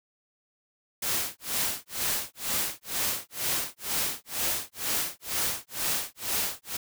white noise with tremolo, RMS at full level -27 dBFS, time 1.02-6.77 s, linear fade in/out 5 ms, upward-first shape sine, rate 2.1 Hz, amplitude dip 100%, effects none

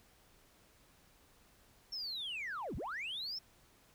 sine linear two-way sweep, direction down then up, 5460 to 30.87 to 5460 Hz, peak -37 dBFS, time 1.92-3.39 s, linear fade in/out 10 ms, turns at 2.76 s, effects tanh soft clip ceiling -36 dBFS + pink hiss -66 dBFS RMS until 3.94 s

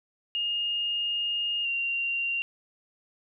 sine tone pair in turn, 2840 / 2767 Hz, F7 / F7, +28 / -17 cents, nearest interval unison, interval 45 cents, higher first, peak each -26 dBFS, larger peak neither, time 0.35-1.65 / 1.65-2.42 s, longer first, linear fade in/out 0 ms, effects none

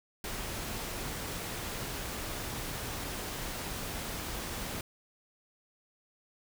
pink noise, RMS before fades -38 dBFS, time 0.24-4.81 s, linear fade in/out 2 ms, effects none

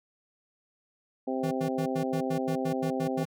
harmonic tone, 130.8 Hz, C3, in tune, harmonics 2 / 3 / 4 / 5 / 6, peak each -31 / -35 / -34 / -39 / -37 dBFS, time 1.27-3.24 s, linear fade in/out 10 ms
square tone bursts, 161.4 Hz, E3, 36 cents flat, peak -31 dBFS, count 11, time 1.43-3.254 s, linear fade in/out 10 ms, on 84 ms, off 90 ms
effects none

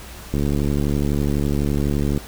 click train, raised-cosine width 3 ms, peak -9 dBFS, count 133, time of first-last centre 0.34-2.176 s, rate 71.9 Hz, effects added 60 Hz sine -40 dBFS peak until 2.27 s + pink hiss -39 dBFS RMS until 2.27 s

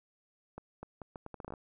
accelerating click train, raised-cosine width 1 ms, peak -29 dBFS, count 12, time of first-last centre 0.58-1.538 s, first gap 250 ms, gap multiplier 0.75, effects none

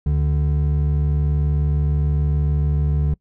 triangle tone pair together, 73.42 / 146.83 Hz, D2 / D3, 0 / 0 cents, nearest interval octave, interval 1200 cents, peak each -15 / -17 dBFS, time 0.06-3.14 s, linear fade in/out 5 ms, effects noise-tail reverb RT60 0.1 s tail -25 dB re dry + tanh soft clip ceiling -10 dBFS

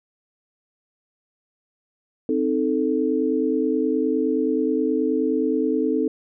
sine chord, A diminished, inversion first, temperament equal, 261.6 / 311.1 / 440 Hz, C4 / Eb4 / A4, 0 / 0 / 0 cents, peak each -23 dBFS, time 2.29-6.08 s, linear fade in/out 2 ms, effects none

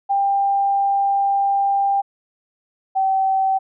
sine tone pair in turn, 794 / 769.2 Hz, G5 / G5, +22 / -33 cents, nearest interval minor second, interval 55 cents, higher first, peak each -15 dBFS, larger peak neither, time 0.09-2.02 / 2.95-3.59 s, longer first, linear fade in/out 20 ms, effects none

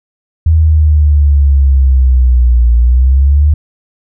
sine exponential two-way sweep, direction down then up, 80.9 to 58.27 to 76.1 Hz, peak -4 dBFS, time 0.46-3.54 s, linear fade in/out 5 ms, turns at 2.75 s, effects none

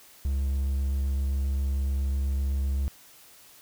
triangle tone with vibrato, 68.2 Hz, C#2, 28 cents flat, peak -22 dBFS, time 0.25-2.88 s, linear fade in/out 0 ms, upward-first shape triangle, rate 7.5 Hz, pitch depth 12 cents each way, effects white hiss -53 dBFS RMS until 3.61 s

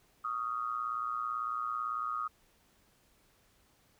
sine tone with amplitude modulation, 1244.5 Hz, D#6, in tune, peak -29 dBFS, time 0.24-2.28 s, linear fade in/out 10 ms, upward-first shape sine, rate 118 Hz, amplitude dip 80%, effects pink hiss -68 dBFS RMS until 3.99 s

